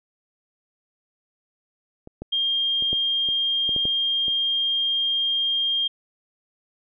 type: clicks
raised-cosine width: 2 ms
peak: -26 / -19 / -26 / -18 / -26 / -22 / -20 / -18 / -25 dBFS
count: 9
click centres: 2.074 / 2.22 / 2.824 / 2.93 / 3.288 / 3.692 / 3.763 / 3.854 / 4.282 s
type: tone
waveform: sine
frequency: 3212 Hz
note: G7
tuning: 41 cents sharp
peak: -20 dBFS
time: 2.32-5.88 s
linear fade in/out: 10 ms
effects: none